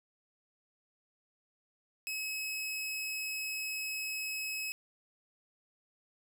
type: tone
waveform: sawtooth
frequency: 2566 Hz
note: E7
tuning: 47 cents flat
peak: -32 dBFS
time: 2.07-4.72 s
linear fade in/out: 0 ms
effects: none